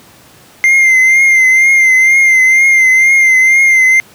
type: tone with vibrato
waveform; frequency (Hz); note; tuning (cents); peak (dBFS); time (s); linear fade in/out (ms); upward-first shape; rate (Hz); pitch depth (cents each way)
triangle; 2093; C7; 0; -3; 0.64-4; 0; triangle; 2.1; 47
effects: pink hiss -41 dBFS RMS until 4.14 s + high-pass 100 Hz 12 dB/octave